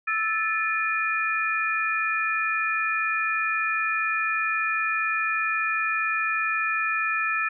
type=tone cluster; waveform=sine; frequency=1316 / 1751 / 2436 Hz; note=E6 / A6 / D#7; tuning=-3 / -9 / -37 cents; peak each=-27 dBFS; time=0.07-7.49 s; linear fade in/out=10 ms; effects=none